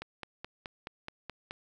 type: click train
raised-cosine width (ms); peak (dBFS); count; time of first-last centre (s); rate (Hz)
0.3; -23; 8; 0.02-1.509; 4.7
effects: 10-bit